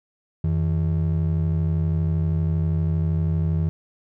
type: ring-modulated tone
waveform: triangle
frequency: 123.47 Hz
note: B2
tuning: in tune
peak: -14 dBFS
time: 0.44-3.69 s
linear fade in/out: 0 ms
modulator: 36.3 Hz
effects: none